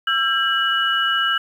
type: tone cluster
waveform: sine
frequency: 1343 / 1604 / 2933 Hz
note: E6 / G6 / F#7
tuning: +32 / +39 / -16 cents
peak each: -21 dBFS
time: 0.07-1.38 s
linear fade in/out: 5 ms
effects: 8-bit